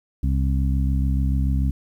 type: harmonic tone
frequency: 66.9 Hz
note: C2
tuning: 39 cents sharp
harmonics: 1 / 2 / 3 / 4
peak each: -19 / -25 / -29 / -31 dBFS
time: 0.23-1.71 s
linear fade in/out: 5 ms
effects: 9-bit